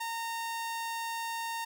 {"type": "tone", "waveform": "sawtooth", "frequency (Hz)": 919, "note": "A#5", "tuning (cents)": -25, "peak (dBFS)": -30, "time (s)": [0, 1.65], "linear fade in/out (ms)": 10, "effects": []}